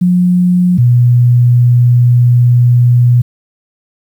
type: tone pair in turn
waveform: sine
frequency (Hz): 179.4 / 121.88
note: F3 / B2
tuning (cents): +47 / -22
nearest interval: perfect fifth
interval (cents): 669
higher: first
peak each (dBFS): -6 / -4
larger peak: second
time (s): 0.01-0.78 / 0.78-3.22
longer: second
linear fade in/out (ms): 10
effects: 7-bit